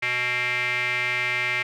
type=tone with band-pass filter; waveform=square; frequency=123.47 Hz; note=B2; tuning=in tune; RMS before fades=-25 dBFS; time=0.02-1.63 s; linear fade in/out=10 ms; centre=2200 Hz; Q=6.3; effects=none